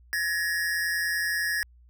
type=tone pair together; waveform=square; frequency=1694.1 / 1864.7 Hz; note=G#6 / A#6; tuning=+34 / 0 cents; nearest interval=major second; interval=166 cents; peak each=-28 / -30 dBFS; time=0.13-1.63 s; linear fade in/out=0 ms; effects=added 60 Hz sine -52 dBFS peak until 1.89 s